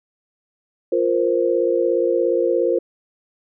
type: chord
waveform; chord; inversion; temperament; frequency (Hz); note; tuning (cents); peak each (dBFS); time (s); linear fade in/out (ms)
sine; F suspended fourth; none; equal; 349.2 / 466.2 / 523.3; F4 / Bb4 / C5; 0 / 0 / 0; -20; 0.92-2.79; 5
effects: none